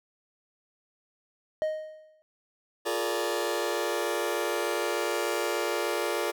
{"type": "tone with exponential decay", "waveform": "triangle", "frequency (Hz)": 622.3, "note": "D#5", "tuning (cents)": 0, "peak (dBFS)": -21, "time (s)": [1.62, 2.22], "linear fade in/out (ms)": 0, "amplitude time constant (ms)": 130}
{"type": "chord", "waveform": "sawtooth", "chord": "Bb dominant seventh", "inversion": "second", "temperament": "just", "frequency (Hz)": [349.6, 419.5, 466.2, 582.7], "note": ["F4", "Ab4", "Bb4", "D5"], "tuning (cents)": [2, 17, 0, -14], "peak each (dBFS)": -29, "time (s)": [2.85, 6.32], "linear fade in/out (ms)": 20}
{"effects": []}